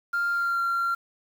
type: tone with pitch glide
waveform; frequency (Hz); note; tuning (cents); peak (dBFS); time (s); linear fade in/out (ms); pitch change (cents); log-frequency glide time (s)
sine; 1396.9 to 1376.9; F6 to F6; 0 to -25; -21; 0.13-0.95; 10; -25; 0.3-0.61
effects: tanh soft clip ceiling -21 dBFS + 8-bit